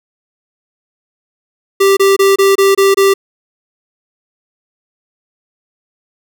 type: tone bursts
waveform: square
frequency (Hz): 392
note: G4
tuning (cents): 0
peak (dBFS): -7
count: 7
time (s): 1.8-3.14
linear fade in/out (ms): 10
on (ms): 170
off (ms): 25
effects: none